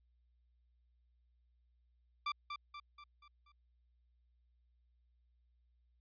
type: tone with echo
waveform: sawtooth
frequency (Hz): 1174.7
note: D6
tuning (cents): 0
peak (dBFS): -31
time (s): 2.26-2.32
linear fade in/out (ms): 5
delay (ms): 240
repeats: 5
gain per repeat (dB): -6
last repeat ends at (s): 3.52
effects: added 60 Hz sine -70 dBFS peak until 6 s + resampled to 11025 Hz